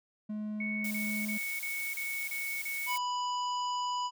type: tone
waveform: triangle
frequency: 212.2 Hz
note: G#3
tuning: 38 cents sharp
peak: -32 dBFS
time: 0.29-1.38 s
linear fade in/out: 10 ms
type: tone bursts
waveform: sine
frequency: 2217 Hz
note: C#7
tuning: in tune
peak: -34 dBFS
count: 7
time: 0.6-2.962 s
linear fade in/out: 5 ms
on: 310 ms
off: 32 ms
type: noise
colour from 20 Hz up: blue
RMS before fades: -41 dBFS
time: 0.84-2.98 s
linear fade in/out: 5 ms
type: harmonic tone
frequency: 987.8 Hz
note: B5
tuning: in tune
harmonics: 1 / 3 / 5 / 7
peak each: -31 / -41 / -45 / -48 dBFS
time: 2.86-4.11 s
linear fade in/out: 50 ms
effects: none